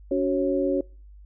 sine tone cluster, 283 / 371 / 548 Hz, C#4 / F#4 / C#5, +36 / +5 / -20 cents, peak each -25 dBFS, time 0.11-0.81 s, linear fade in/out 5 ms, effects noise-tail reverb RT60 0.4 s tail -26 dB re dry + added 50 Hz sine -44 dBFS peak until 1.25 s

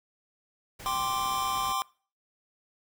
pink noise, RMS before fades -44 dBFS, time 0.79-1.73 s, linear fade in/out 10 ms
square chord, G suspended fourth, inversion none, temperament equal, 784 / 1046.5 / 1174.7 Hz, G5 / C6 / D6, 0 / 0 / 0 cents, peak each -35 / -31 / -33 dBFS, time 0.86-1.82 s, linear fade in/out 0 ms
effects noise-tail reverb RT60 0.4 s tail -23 dB re dry

